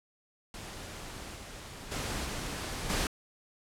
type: noise with level steps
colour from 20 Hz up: pink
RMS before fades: -43 / -45 / -35 / -37 / -30 dBFS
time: 0.54-3.07 s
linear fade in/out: 2 ms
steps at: 1.35 / 1.91 / 2.24 / 2.89 s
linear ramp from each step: 10 ms
effects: low-pass 10000 Hz 12 dB/octave